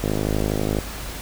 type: click train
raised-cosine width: 2 ms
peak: -9 dBFS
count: 40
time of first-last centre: 0.04-0.787 s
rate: 52.2 Hz
effects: added 50 Hz sine -33 dBFS peak until 1.21 s + pink hiss -34 dBFS RMS until 1.21 s